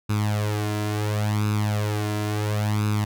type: tone with flanger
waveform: sawtooth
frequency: 105.3 Hz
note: G#2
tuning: 24 cents sharp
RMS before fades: -24 dBFS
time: 0.09-3.05 s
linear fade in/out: 10 ms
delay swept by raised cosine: 0.78 to 2.98 ms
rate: 0.72 Hz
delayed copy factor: +0.75
effects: none